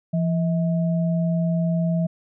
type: tone pair together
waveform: sine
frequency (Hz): 169.51 / 640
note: E3 / D#5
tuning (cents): +49 / +49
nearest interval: octave + major seventh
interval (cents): 2300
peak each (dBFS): -19 / -29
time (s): 0.13-2.07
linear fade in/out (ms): 10
effects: none